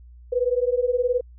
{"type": "beating tone pair", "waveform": "sine", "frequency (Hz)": [484.5, 503.5], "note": ["B4", "B4"], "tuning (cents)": [-33, 33], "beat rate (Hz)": 19, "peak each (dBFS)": -22, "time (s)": [0.32, 1.21], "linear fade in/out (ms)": 10, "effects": ["added 60 Hz sine -43 dBFS peak until 1.38 s"]}